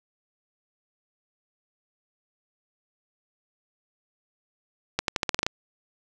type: accelerating click train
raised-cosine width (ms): 0.2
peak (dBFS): -6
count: 9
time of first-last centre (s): 4.99-5.465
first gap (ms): 92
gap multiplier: 0.87
effects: none